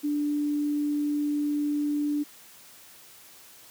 sine tone, 293.7 Hz, D4, in tune, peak -24 dBFS, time 0.03-2.24 s, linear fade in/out 20 ms, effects white hiss -51 dBFS RMS until 3.7 s + high-pass 80 Hz 12 dB/octave

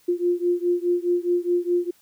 sine beating tone pair, 349.8 / 354.6 Hz, F4 / F4, +3 / +26 cents, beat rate 4.8 Hz, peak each -22 / -23 dBFS, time 0.08-1.91 s, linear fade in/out 10 ms, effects white hiss -59 dBFS RMS until 2.01 s

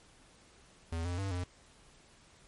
square tone with pitch steps, 82.8 / 88.2 / 97.6 / 89.3 Hz, E2 / F2 / G2 / F2, +8 / +18 / -7 / +39 cents, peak -34 dBFS, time 0.92-1.44 s, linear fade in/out 5 ms, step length 130 ms, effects pink hiss -61 dBFS RMS until 2.47 s + MP3 48 kbps

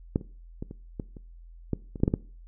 clicks, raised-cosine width 3 ms, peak -10 / -28 / -21 / -26 / -19 / -30 / -13 / -24 / -30 / -7 / -10 / -10 dBFS, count 12, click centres 0.159 / 0.212 / 0.625 / 0.711 / 0.998 / 1.168 / 1.733 / 1.958 / 2.002 / 2.035 / 2.079 / 2.139 s, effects noise-tail reverb RT60 0.4 s tail -21 dB re dry + added 42 Hz sine -45 dBFS peak until 2.47 s

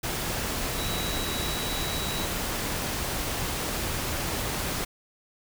sine tone in noise, 3897 Hz, B7, 24 cents flat, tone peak -35 dBFS, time 0.78-2.26 s, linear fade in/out 10 ms, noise pink, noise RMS -30 dBFS, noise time 0.03-4.85 s, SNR -8 dB, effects none

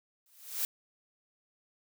blue noise with exponential growth, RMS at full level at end -29 dBFS, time 0.26-0.65 s, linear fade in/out 1 ms, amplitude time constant 83 ms, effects none

